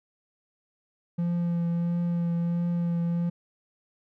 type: tone with vibrato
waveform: triangle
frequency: 171.5 Hz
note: F3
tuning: 31 cents flat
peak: -22 dBFS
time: 1.18-3.3 s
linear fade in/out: 10 ms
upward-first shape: triangle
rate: 1.5 Hz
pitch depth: 18 cents each way
effects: none